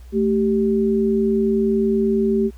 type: tone pair together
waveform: sine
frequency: 220 / 389.4 Hz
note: A3 / G4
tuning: 0 / -12 cents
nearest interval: minor seventh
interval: 988 cents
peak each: -18 dBFS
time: 0.12-2.51 s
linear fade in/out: 50 ms
effects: added 61 Hz sine -37 dBFS peak until 2.57 s + pink hiss -55 dBFS RMS until 2.57 s